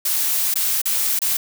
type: noise with dropouts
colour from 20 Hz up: blue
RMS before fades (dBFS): -20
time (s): 0.05-1.37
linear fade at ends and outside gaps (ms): 5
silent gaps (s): 0.541-0.556 / 0.817-0.855 / 1.191-1.217
effects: none